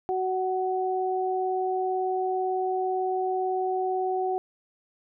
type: tone pair together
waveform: sine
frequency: 373.5 / 747 Hz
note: F#4 / F#5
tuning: +16 / +16 cents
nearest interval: octave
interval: 1200 cents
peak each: -27 dBFS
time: 0.09-4.38 s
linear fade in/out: 0 ms
effects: none